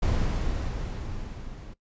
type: noise with level ramp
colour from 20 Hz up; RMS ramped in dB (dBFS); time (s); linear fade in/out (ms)
brown; -23 to -41; 0.02-1.74; 10
effects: noise-tail reverb RT60 0.1 s tail -18 dB re dry + resampled to 16000 Hz